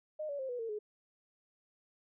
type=tone with pitch steps; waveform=sine; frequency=614 / 569.6 / 528.4 / 490.2 / 454.7 / 421.8 Hz; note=D#5 / C#5 / C5 / B4 / A#4 / G#4; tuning=-23 / +47 / +17 / -13 / -43 / +27 cents; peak=-36 dBFS; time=0.19-0.79 s; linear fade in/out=10 ms; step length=100 ms; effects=none